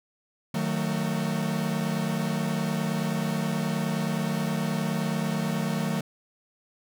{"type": "chord", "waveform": "45% pulse", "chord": "D# diminished", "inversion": "none", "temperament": "equal with one note detuned", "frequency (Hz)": [155.56, 185, 224.1], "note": ["D#3", "F#3", "A3"], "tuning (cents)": [0, 0, 32], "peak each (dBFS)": -30, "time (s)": [0.54, 6.01], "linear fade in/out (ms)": 5, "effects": []}